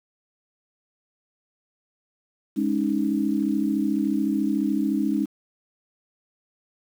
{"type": "chord", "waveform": "sine", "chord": "Ab suspended fourth", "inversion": "none", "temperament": "equal", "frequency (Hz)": [207.7, 277.2, 311.1], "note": ["Ab3", "Db4", "Eb4"], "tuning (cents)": [0, 0, 0], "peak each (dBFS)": -25, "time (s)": [2.56, 5.26], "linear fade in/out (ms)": 20, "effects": ["8-bit"]}